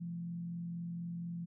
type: tone with frequency modulation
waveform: sine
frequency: 171.3 Hz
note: F3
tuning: 33 cents flat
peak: -38 dBFS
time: 0-1.46 s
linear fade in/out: 20 ms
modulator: 44.2 Hz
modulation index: 0.33
effects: none